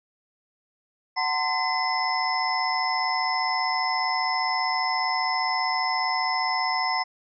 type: tone cluster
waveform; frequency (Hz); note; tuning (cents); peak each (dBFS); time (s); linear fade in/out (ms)
sine; 746 / 899 / 1034 / 2027 / 5250; F#5 / A5 / C6 / B6 / E8; +14 / +37 / -21 / +45 / -8; -29; 1.16-7.04; 20
effects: none